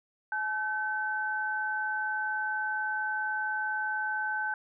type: tone pair together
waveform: sine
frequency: 855.3 / 1531 Hz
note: A5 / G6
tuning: -49 / -41 cents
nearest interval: minor seventh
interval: 1008 cents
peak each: -34 / -30 dBFS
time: 0.32-4.54 s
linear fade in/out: 2 ms
effects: none

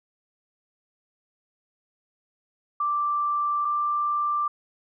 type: tone pair in turn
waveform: sine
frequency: 1174.7 / 1180.3 Hz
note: D6 / D6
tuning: 0 / +8 cents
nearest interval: unison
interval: 8 cents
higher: second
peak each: -22 dBFS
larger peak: neither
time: 2.8-3.65 / 3.65-4.48 s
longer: first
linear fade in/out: 5 ms
effects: none

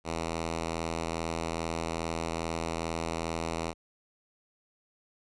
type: tone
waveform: 5% pulse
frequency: 82.41 Hz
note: E2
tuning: in tune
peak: -20 dBFS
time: 0.04-3.74 s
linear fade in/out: 50 ms
effects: resampled to 22050 Hz

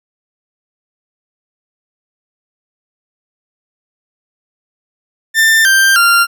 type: tone with pitch steps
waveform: 40% pulse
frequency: 1789 / 1575.5 / 1387.5 Hz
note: A6 / G6 / F6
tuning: +28 / +8 / -12 cents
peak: -6 dBFS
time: 5.34-6.27 s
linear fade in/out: 50 ms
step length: 310 ms
effects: none

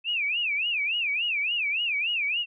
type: tone with vibrato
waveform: sine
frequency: 2559 Hz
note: D#7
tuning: 48 cents sharp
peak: -24 dBFS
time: 0.04-2.46 s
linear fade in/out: 50 ms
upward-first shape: sine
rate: 3.5 Hz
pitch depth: 220 cents each way
effects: none

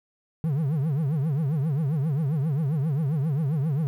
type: tone with vibrato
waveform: triangle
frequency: 147.7 Hz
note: D3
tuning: 10 cents sharp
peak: -20 dBFS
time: 0.44-3.87 s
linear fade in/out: 0 ms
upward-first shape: triangle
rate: 7.5 Hz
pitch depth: 250 cents each way
effects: 10-bit

